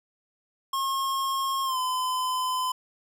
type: tone with pitch glide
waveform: square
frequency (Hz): 1079 to 1018.4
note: C#6 to C6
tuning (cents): -47 to -47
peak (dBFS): -26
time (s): 0.73-2.72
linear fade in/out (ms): 5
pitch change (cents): -100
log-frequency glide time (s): 1.64-1.78
effects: none